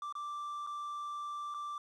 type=tone with dropouts; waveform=triangle; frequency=1174.7 Hz; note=D6; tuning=in tune; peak=-36 dBFS; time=0.02-1.78 s; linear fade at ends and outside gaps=2 ms; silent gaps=0.125-0.152 / 0.666-0.671 / 1.541-1.545 s; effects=resampled to 24000 Hz + 11-bit